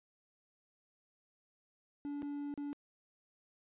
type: tone with dropouts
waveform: triangle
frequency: 287.8 Hz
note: D4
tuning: 35 cents flat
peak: -36 dBFS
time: 2.05-2.73 s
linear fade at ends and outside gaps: 0 ms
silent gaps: 2.221-2.229 / 2.54-2.576 s
effects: resampled to 8000 Hz